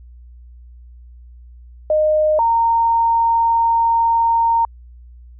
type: tone pair in turn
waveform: sine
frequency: 615 / 921.5 Hz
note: D#5 / A#5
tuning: -20 / -20 cents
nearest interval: perfect fifth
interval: 700 cents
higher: second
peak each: -12 dBFS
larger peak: neither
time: 1.9-2.39 / 2.39-4.65 s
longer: second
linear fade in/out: 2 ms
effects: added 60 Hz sine -38 dBFS peak until 5.39 s